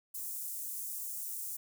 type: high-pass noise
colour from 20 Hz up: white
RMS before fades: -40 dBFS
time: 0.14-1.57 s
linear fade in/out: 10 ms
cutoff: 7400 Hz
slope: 24 dB/octave
effects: none